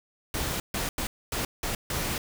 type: noise bursts at uneven times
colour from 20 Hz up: pink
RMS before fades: -30 dBFS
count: 6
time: 0.34-0.6 / 0.74-0.89 / 0.98-1.07 / 1.32-1.45 / 1.63-1.75 / 1.9-2.18 s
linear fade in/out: 2 ms
effects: none